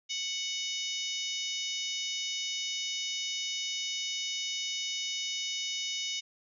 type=harmonic tone with a mistuned harmonic; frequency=740 Hz; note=F#5; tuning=in tune; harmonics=3 / 4 / 5 / 6 / 7 / 8 / 9; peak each=-41 / -37 / -38 / -48 / -40 / -41 / -44 dBFS; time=0.09-6.21 s; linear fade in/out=20 ms; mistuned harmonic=6; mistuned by=+26 cents; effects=none